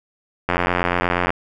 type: click train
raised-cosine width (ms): 0.5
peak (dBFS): -3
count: 73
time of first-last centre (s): 0.49-1.304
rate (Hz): 88.4
effects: none